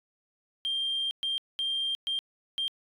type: tone bursts at uneven times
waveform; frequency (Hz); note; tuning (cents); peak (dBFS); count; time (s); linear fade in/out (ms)
sine; 3184; G7; +26; -26; 5; 0.65-1.11 / 1.23-1.38 / 1.59-1.95 / 2.07-2.19 / 2.58-2.68; 0
effects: tanh soft clip ceiling -24 dBFS